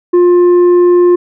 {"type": "tone with tanh clipping", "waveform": "triangle", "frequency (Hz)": 353.5, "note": "F4", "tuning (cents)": 21, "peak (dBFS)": -5, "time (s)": [0.13, 1.16], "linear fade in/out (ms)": 10, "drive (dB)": 9, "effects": []}